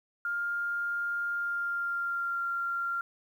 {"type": "tone with pitch glide", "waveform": "sine", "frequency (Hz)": [1405, 1384.1], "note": ["F6", "F6"], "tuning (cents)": [10, -16], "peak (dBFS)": -29, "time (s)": [0.25, 3.01], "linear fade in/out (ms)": 2, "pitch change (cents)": -26, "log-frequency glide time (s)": [1.3, 2.42], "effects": ["10-bit"]}